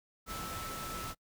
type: tone in noise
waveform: sine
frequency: 1316 Hz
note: E6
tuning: 3 cents flat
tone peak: -42 dBFS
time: 0.26-1.15 s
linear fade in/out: 50 ms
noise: pink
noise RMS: -42 dBFS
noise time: 0.26-1.15 s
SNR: -3 dB
effects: noise-tail reverb RT60 0.1 s tail -25 dB re dry